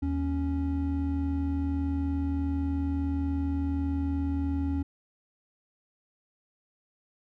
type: tone pair together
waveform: triangle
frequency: 78.77 / 277.8 Hz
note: D#2 / C#4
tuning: +22 / +4 cents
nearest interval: octave + minor seventh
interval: 2182 cents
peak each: -27 dBFS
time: 0.02-4.83 s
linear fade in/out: 10 ms
effects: none